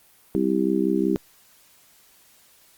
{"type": "harmonic tone", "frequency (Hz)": 65.41, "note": "C2", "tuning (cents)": 0, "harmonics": [3, 4, 5, 6], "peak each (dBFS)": [-25, -26, -23, -25], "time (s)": [0.35, 1.16], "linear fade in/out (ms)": 0, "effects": ["white hiss -56 dBFS RMS until 2.77 s", "Opus 32 kbps"]}